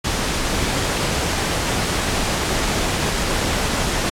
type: noise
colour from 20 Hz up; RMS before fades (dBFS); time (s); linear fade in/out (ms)
pink; -21; 0.04-4.1; 10
effects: low-pass 9000 Hz 12 dB/octave + AAC 64 kbps